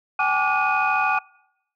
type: tone cluster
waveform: sine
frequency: 768 / 841 / 1166 / 1439 / 2487 Hz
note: G5 / G#5 / D6 / F#6 / D#7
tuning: -36 / +22 / -13 / -49 / -1 cents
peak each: -24 dBFS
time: 0.19-1.19 s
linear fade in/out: 5 ms
effects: noise-tail reverb RT60 0.8 s tail -25 dB re dry + tanh soft clip ceiling -9 dBFS